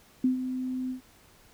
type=tone with ADSR envelope; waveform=sine; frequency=256.2 Hz; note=C4; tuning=36 cents flat; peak=-19 dBFS; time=0.24-1.01 s; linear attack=4 ms; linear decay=120 ms; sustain=-10 dB; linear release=110 ms; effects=pink hiss -58 dBFS RMS until 1.53 s